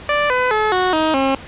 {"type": "tone with pitch steps", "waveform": "15% pulse", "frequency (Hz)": [587.3, 502.5, 429.9, 367.8, 314.7, 269.3], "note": ["D5", "B4", "A4", "F#4", "D#4", "C#4"], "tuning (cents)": [0, 30, -40, -10, 20, -50], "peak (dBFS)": -8, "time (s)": [0.09, 1.35], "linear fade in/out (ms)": 2, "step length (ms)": 210, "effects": ["pink hiss -36 dBFS RMS until 1.47 s", "resampled to 8000 Hz"]}